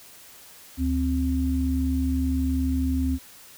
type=tone pair together; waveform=sine; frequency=73.42 / 261.6 Hz; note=D2 / C4; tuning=0 / 0 cents; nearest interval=octave + minor seventh; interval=2200 cents; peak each=-24 dBFS; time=0.77-3.19 s; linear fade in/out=50 ms; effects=white hiss -48 dBFS RMS until 3.57 s